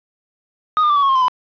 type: tone with pitch steps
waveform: triangle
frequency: 1244.5 / 1207 / 1170.6 / 1135.3 / 1101.1 / 1067.9 / 1035.7 / 1004.4 Hz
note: D#6 / D6 / D6 / C#6 / C#6 / C6 / C6 / B5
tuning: 0 / +47 / -6 / +41 / -12 / +35 / -18 / +29 cents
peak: -10 dBFS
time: 0.77-1.282 s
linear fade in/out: 0 ms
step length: 64 ms
effects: resampled to 11025 Hz + 7-bit